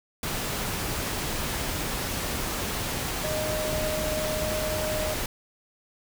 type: tone in noise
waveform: sine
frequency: 618 Hz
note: D#5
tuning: 12 cents flat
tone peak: -29 dBFS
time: 3.24-5.14 s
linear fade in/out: 2 ms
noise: pink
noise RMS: -30 dBFS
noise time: 0.23-5.26 s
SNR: -2 dB
effects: none

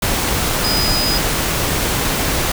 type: tone in noise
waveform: sine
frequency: 4978 Hz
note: D#8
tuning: in tune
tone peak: -18 dBFS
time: 0.64-1.18 s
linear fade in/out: 5 ms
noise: pink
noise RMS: -18 dBFS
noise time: 0.02-2.52 s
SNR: -3 dB
effects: none

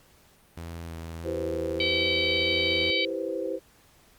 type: tone with vibrato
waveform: sawtooth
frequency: 83 Hz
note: E2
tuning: 12 cents sharp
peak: -32 dBFS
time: 0.57-2.91 s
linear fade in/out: 5 ms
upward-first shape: square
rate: 1.6 Hz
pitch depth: 15 cents each way
type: chord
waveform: sine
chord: C major seventh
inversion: first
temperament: equal with one note detuned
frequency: 329.6 / 392 / 490.5 / 523.3 Hz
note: E4 / G4 / B4 / C5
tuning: 0 / 0 / -12 / 0 cents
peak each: -34 / -34 / -35 / -32 dBFS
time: 1.23-3.6 s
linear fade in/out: 50 ms
type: harmonic tone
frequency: 766 Hz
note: G5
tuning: 40 cents flat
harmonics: 3 / 4 / 5 / 6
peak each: -27 / -29 / -31 / -33 dBFS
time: 1.8-3.05 s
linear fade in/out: 2 ms
effects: pink hiss -59 dBFS RMS until 4.18 s + Opus 48 kbps

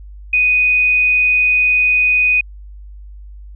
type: tone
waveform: sine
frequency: 2489 Hz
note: D#7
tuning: in tune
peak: -10 dBFS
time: 0.33-2.41 s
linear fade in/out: 5 ms
effects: added 50 Hz sine -32 dBFS peak until 3.55 s

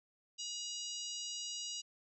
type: harmonic tone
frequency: 960 Hz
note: B5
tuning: 49 cents flat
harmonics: 3 / 4 / 5 / 6 / 7 / 8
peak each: -45 / -48 / -47 / -47 / -48 / -52 dBFS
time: 0.38-1.82 s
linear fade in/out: 20 ms
effects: none

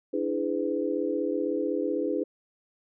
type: chord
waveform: sine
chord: E dominant seventh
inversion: third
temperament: equal with one note detuned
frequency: 293.7 / 329.6 / 415.3 / 503.4 Hz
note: D4 / E4 / G#4 / B4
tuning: 0 / 0 / 0 / +33 cents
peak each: -31 dBFS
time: 0.13-2.24 s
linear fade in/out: 10 ms
effects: none

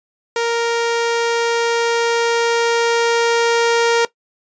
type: tone with level ramp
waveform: sawtooth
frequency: 466.2 Hz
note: A#4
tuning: in tune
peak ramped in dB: -12 to -8 dBFS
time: 0.36-4.05 s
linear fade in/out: 2 ms
effects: noise-tail reverb RT60 0.1 s tail -18 dB re dry + resampled to 16000 Hz

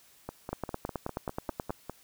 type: two click trains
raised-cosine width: 1 ms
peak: -18 / -22 dBFS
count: 12 / 9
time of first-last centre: 0.53-1.705 / 0.29-1.896 s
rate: 9.36 / 4.98 Hz
effects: white hiss -60 dBFS RMS until 2.03 s

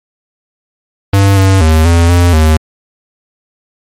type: tone with pitch steps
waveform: square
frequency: 98.6 / 96.2 / 79.1 / 84.7 / 87.4 / 78.3 Hz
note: G2 / G2 / D#2 / E2 / F2 / D#2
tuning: +11 / -32 / +29 / +48 / +2 / +11 cents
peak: -5 dBFS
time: 1.13-2.57 s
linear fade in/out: 5 ms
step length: 240 ms
effects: MP3 64 kbps

